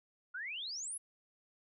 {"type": "exponential sweep", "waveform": "sine", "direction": "up", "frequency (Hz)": [1384, 11175], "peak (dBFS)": -39, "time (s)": [0.34, 0.98], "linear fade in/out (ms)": 10, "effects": []}